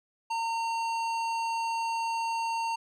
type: tone with hard clipping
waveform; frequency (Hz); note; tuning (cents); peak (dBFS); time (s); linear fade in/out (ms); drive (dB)
triangle; 914; A#5; -34; -30; 0.3-2.76; 10; 17
effects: none